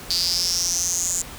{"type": "tone with high-pass filter sweep", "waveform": "square", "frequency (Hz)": 87.9, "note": "F2", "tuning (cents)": 12, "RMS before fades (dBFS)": -23, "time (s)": [0.1, 1.22], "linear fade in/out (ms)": 5, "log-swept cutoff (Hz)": [4600, 7200], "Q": 9.5, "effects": ["pink hiss -38 dBFS RMS until 1.38 s"]}